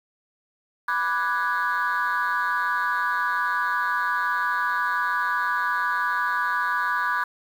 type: chord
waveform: sine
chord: G# half-diminished seventh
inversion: first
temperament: equal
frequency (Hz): 987.8 / 1174.7 / 1480 / 1661.2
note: B5 / D6 / F#6 / G#6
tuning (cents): 0 / 0 / 0 / 0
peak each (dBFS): -26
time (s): 0.88-7.24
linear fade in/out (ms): 5
effects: tanh soft clip ceiling -16 dBFS + 8-bit